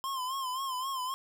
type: tone with vibrato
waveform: square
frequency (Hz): 1046.5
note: C6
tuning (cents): 0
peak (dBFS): -33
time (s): 0.04-1.14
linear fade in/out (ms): 0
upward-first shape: sine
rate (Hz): 3.8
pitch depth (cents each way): 78
effects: 11-bit